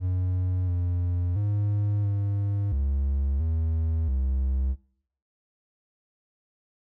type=tone with pitch steps; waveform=triangle; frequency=91.5 / 88.5 / 103 / 100.8 / 69.1 / 80.6 / 65.9 Hz; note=F#2 / F2 / G#2 / G2 / C#2 / E2 / C2; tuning=-19 / +23 / -14 / +49 / -5 / -38 / +13 cents; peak=-21 dBFS; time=0-4.76 s; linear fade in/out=50 ms; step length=680 ms; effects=noise-tail reverb RT60 0.6 s tail -19 dB re dry